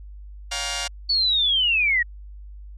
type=chord; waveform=5% pulse; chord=G half-diminished seventh; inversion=second; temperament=just; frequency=564.5 / 705.6 / 784 / 940.8 Hz; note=Db5 / F5 / G5 / Bb5; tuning=+31 / +18 / 0 / +16 cents; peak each=-22 / -17 / -21 / -21 dBFS; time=0.51-0.88 s; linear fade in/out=10 ms
type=linear sweep; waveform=sine; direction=down; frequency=4494 to 1855 Hz; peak=-17 dBFS; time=1.09-2.03 s; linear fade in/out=10 ms
effects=added 50 Hz sine -37 dBFS peak until 2.77 s + low-pass 7000 Hz 12 dB/octave